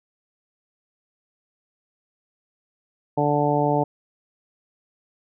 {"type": "harmonic tone", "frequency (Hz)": 146.5, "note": "D3", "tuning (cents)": -4, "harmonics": [1, 2, 3, 4, 5, 6], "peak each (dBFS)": [-25, -25, -25, -25, -25, -25], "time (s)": [3.17, 3.84], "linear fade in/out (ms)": 10, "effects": []}